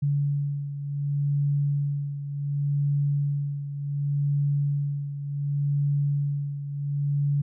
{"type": "beating tone pair", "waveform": "sine", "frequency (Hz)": [142.8, 143.48], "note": ["D3", "D3"], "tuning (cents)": [-48, -40], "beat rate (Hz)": 0.68, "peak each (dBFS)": [-24, -30], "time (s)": [0.02, 7.42], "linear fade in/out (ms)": 10, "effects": []}